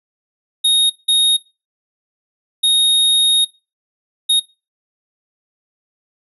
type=tone bursts at uneven times; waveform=square; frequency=3729 Hz; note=A#7; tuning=in tune; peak=-11 dBFS; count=4; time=0.64-0.9 / 1.08-1.37 / 2.63-3.45 / 4.29-4.4 s; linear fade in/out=10 ms; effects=noise-tail reverb RT60 0.3 s tail -24 dB re dry + resampled to 32000 Hz